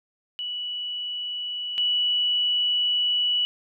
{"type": "tone pair in turn", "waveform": "sine", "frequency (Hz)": [2948, 2948], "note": ["F#7", "F#7"], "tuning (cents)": [-7, -7], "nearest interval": "unison", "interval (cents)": 0, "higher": "neither", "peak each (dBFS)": [-28, -20], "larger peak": "second", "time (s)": [[0.39, 1.78], [1.78, 3.45]], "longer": "second", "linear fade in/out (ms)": 0, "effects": []}